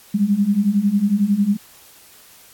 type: beating tone pair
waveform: sine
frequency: 196 / 207 Hz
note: G3 / G#3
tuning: 0 / -5 cents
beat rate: 11 Hz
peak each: -19 / -16 dBFS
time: 0.14-1.57 s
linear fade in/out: 10 ms
effects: white hiss -47 dBFS RMS until 2.53 s + AAC 64 kbps